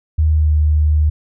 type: tone with pitch glide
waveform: sine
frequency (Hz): 77.78 to 76.05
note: D#2 to D#2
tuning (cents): 0 to -39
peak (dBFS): -10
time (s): 0.18-1.1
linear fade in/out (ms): 10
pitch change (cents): -39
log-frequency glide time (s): 0.31-0.52
effects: none